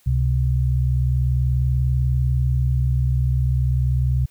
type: tone pair together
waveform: sine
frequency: 67.96 / 128.3 Hz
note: C#2 / C3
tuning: -34 / -34 cents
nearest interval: major seventh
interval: 1100 cents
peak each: -19 / -19 dBFS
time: 0.06-4.26 s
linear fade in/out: 10 ms
effects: white hiss -58 dBFS RMS until 4.3 s